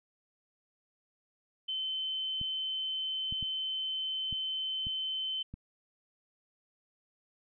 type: tone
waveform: sine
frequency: 3069 Hz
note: G7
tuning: 37 cents flat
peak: -32 dBFS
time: 1.68-5.43 s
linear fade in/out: 10 ms
type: clicks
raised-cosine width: 5 ms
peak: -30 dBFS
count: 6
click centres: 2.414 / 3.325 / 3.427 / 4.327 / 4.869 / 5.54 s
effects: none

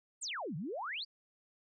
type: exponential two-way sweep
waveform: sine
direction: down then up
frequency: 9170 to 137.3 to 4943 Hz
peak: -37 dBFS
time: 0.21-1.05 s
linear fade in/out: 20 ms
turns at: 0.56 s
effects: none

